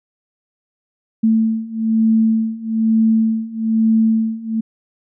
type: beating tone pair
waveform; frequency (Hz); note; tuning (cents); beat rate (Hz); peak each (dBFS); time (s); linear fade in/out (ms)
sine; 221.9 / 223; A3 / A3; +15 / +23; 1.1; -17 / -15; 1.23-4.61; 10
effects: none